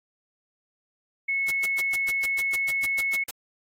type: tone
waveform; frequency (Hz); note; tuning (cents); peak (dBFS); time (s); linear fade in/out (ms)
sine; 2194; C#7; -18; -23; 1.28-3.24; 10
type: noise bursts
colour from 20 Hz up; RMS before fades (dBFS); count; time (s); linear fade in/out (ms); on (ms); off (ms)
white; -33; 13; 1.48-3.31; 5; 30; 120
effects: AAC 48 kbps